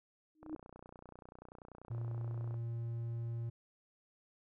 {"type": "tone with exponential growth", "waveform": "sine", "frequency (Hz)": 311.1, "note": "D#4", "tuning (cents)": 0, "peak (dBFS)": -35, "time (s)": [0.35, 0.55], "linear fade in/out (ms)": 2, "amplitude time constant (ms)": 43}
{"type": "click train", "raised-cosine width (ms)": 1, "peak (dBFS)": -38, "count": 65, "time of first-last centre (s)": [0.43, 2.542], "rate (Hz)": 30.3}
{"type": "tone", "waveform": "triangle", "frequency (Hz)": 116.54, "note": "A#2", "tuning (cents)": 0, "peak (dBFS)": -35, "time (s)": [1.9, 3.5], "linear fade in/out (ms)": 10}
{"effects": []}